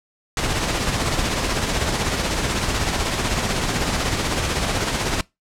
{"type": "noise with tremolo", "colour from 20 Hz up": "pink", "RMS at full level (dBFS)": -20, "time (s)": [0.37, 5.21], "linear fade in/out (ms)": 2, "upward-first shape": "sine", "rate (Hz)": 16, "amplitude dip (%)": 40, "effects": ["noise-tail reverb RT60 0.2 s tail -23 dB re dry", "low-pass 8000 Hz 12 dB/octave"]}